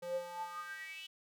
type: tone with high-pass filter sweep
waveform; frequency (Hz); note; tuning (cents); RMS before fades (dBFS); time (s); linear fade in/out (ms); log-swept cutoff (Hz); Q
square; 174.61; F3; 0; -43; 0.02-1.07; 10; 410 to 3100; 9.7
effects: none